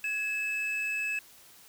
triangle tone pair together, 1675.5 / 2600 Hz, G#6 / E7, +15 / -24 cents, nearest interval minor sixth, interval 761 cents, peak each -37 / -28 dBFS, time 0.04-1.19 s, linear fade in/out 2 ms, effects white hiss -55 dBFS RMS until 1.68 s

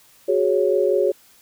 sine chord, F# suspended second, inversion none, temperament equal, 370 / 415.3 / 554.4 Hz, F#4 / G#4 / C#5, 0 / 0 / 0 cents, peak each -20 dBFS, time 0.28-1.12 s, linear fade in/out 10 ms, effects white hiss -53 dBFS RMS until 1.41 s

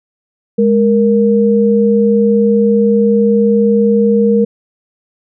sine tone pair together, 207.7 / 467 Hz, G#3 / A#4, 0 / +3 cents, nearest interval octave + major second, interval 1403 cents, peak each -10 dBFS, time 0.58-4.45 s, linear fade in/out 10 ms, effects none

